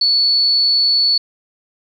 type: tone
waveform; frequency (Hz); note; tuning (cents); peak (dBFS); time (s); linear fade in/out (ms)
sine; 4435; C#8; 0; -11; 0.01-1.18; 5
effects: 8-bit